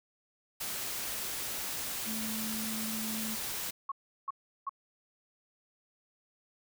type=noise; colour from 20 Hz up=white; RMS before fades=-37 dBFS; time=0.6-3.71 s; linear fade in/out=10 ms
type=tone; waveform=sine; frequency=220 Hz; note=A3; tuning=in tune; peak=-37 dBFS; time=2.06-3.36 s; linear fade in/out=20 ms
type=tone bursts; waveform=sine; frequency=1100 Hz; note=C#6; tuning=14 cents flat; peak=-32 dBFS; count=3; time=3.89-4.694 s; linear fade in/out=5 ms; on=28 ms; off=360 ms
effects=none